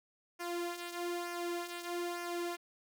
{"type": "tone with flanger", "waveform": "sawtooth", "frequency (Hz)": 347.9, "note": "F4", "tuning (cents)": -7, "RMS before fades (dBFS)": -39, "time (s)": [0.39, 2.57], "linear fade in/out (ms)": 20, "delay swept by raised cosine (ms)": [0.25, 3.05], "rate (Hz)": 1.1, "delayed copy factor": -0.6, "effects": []}